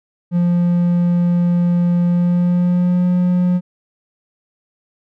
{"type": "tone with pitch glide", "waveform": "triangle", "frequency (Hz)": [174.61, 179.21], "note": ["F3", "F3"], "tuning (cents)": [0, 45], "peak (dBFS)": -10, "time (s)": [0.31, 3.61], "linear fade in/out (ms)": 50, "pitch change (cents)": 45, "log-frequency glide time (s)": [2.06, 3.07], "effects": []}